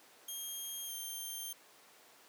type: tone with pitch glide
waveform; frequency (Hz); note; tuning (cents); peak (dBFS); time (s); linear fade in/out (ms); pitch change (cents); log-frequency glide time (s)
5% pulse; 3224 to 3169; G7 to G7; +48 to +18; -33; 0.28-1.53; 5; -30; 0.85-0.92
effects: pink hiss -60 dBFS RMS until 2.28 s + high-pass 400 Hz 12 dB/octave